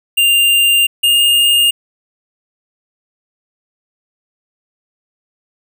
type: tone pair in turn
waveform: square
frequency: 2794 / 2828 Hz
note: F7 / F7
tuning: 0 / +21 cents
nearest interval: unison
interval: 21 cents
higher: second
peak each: -9 dBFS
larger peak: neither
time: 0.17-0.87 / 1.03-1.71 s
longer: first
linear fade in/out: 10 ms
effects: none